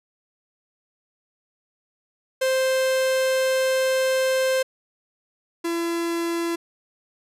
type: tone pair in turn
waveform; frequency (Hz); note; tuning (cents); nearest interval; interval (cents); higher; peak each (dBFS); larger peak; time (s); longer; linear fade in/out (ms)
45% pulse; 523.3 / 337.8; C5 / E4; 0 / +42; minor sixth; 758; first; -19 / -23; first; 2.41-4.63 / 5.64-6.56; first; 10
effects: resampled to 32000 Hz